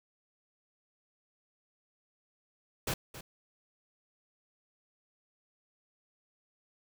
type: noise with echo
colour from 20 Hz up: pink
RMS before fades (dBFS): -33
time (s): 2.87-2.94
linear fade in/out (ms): 5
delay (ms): 270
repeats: 1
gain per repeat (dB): -13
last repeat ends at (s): 3.21
effects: none